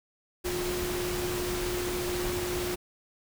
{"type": "tone in noise", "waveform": "sine", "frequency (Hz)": 357.7, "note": "F4", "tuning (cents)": 41, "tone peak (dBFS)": -31, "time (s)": [0.44, 2.76], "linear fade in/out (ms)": 20, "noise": "pink", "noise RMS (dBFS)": -34, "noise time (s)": [0.44, 2.76], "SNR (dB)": 0, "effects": []}